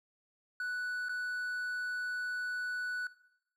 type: tone with dropouts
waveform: triangle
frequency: 1482 Hz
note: F#6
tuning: 2 cents sharp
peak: -32 dBFS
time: 0.6-3.07 s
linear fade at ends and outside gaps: 2 ms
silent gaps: 1.086-1.093 s
effects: noise-tail reverb RT60 0.8 s tail -18 dB re dry